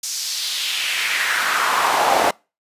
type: noise with high-pass filter sweep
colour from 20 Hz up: brown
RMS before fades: -20 dBFS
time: 0.03-2.31 s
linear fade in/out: 5 ms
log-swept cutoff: 6100 to 620 Hz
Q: 2.3
effects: noise-tail reverb RT60 0.3 s tail -26 dB re dry + resampled to 32000 Hz